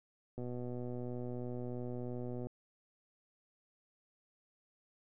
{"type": "click train", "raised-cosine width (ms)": 2, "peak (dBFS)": -30, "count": 258, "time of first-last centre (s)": [0.38, 2.469], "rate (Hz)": 123, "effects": []}